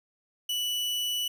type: tone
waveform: 40% pulse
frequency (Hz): 2960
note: F#7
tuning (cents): 0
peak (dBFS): -27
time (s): 0.49-1.28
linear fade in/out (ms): 5
effects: none